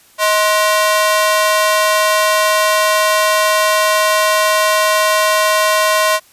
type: ring-modulated tone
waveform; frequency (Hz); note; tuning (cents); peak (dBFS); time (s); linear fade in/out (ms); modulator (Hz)
sawtooth; 844; G#5; +28; -4; 0.18-6.2; 50; 213
effects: white hiss -48 dBFS RMS until 6.32 s + resampled to 32000 Hz